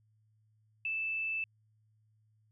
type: tone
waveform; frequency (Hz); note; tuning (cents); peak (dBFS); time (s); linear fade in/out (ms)
sine; 2637; E7; 0; -32; 0.85-1.44; 2
effects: added 108 Hz sine -67 dBFS peak until 2.51 s